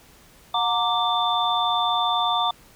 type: tone cluster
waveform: sine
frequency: 725 / 923 / 1171 / 3548 Hz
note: F#5 / A#5 / D6 / A7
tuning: -35 / -17 / -5 / +14 cents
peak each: -25 dBFS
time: 0.54-2.51 s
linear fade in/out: 5 ms
effects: pink hiss -52 dBFS RMS until 2.75 s